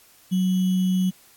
sine tone with sample-and-hold, 185.3 Hz, F#3, 3 cents sharp, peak -18 dBFS, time 0.31-1.11 s, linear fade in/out 20 ms, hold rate 3150 Hz, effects white hiss -54 dBFS RMS until 1.36 s + AAC 64 kbps

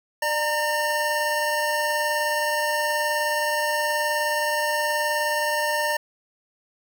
square tone cluster, 598 / 923 / 1813 Hz, D5 / A#5 / A#6, +31 / -17 / -49 cents, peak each -27 dBFS, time 0.22-5.97 s, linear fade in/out 5 ms, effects none

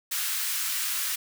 white high-pass noise, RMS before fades -29 dBFS, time 0.11-1.16 s, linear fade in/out 10 ms, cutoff 1200 Hz, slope 24 dB/octave, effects none

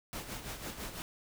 pink noise with tremolo, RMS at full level -40 dBFS, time 0.13-1.02 s, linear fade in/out 0 ms, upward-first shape sine, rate 6 Hz, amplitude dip 60%, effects none

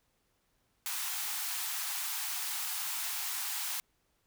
white high-pass noise, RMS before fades -36 dBFS, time 0.86-3.8 s, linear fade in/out 0 ms, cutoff 730 Hz, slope 96 dB/octave, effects pink hiss -75 dBFS RMS until 4.26 s

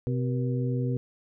harmonic tone with a mistuned harmonic, 127.3 Hz, C3, 47 cents flat, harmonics 1 / 2 / 3 / 4, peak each -26 / -32 / -37 / -36 dBFS, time 0.07-0.97 s, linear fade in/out 0 ms, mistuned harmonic 4, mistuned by -110 cents, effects none

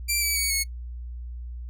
10% pulse tone with pitch steps, 2352 / 2297 / 2243 / 2191 Hz, D7 / D7 / C#7 / C#7, +2 / -39 / +20 / -21 cents, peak -14 dBFS, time 0.08-0.64 s, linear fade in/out 20 ms, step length 140 ms, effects noise-tail reverb RT60 0.1 s tail -22 dB re dry + added 60 Hz sine -33 dBFS peak until 1.69 s

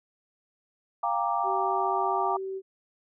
sine chord, G minor seventh, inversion third, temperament equal with one note detuned, 698.5 / 794 / 932.3 / 1174.7 Hz, F5 / G5 / Bb5 / D6, 0 / +22 / 0 / 0 cents, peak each -30 dBFS, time 1.03-2.37 s, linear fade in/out 5 ms
sine tone, 383.7 Hz, G4, 37 cents flat, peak -31 dBFS, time 1.43-2.62 s, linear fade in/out 50 ms
effects none

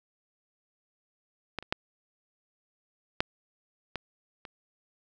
clicks, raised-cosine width 0.3 ms, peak -16 / -28 / -10 / -8 / -17 / -26 dBFS, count 6, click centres 1.587 / 1.626 / 1.725 / 3.205 / 3.957 / 4.452 s, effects none

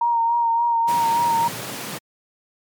sine tone with vibrato, 932.3 Hz, A#5, in tune, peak -16 dBFS, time 0.01-1.48 s, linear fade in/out 5 ms, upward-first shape sine, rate 3.5 Hz, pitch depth 27 cents each way
pink high-pass noise, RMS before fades -31 dBFS, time 0.87-1.99 s, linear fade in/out 20 ms, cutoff 110 Hz, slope 96 dB/octave
effects MP3 96 kbps

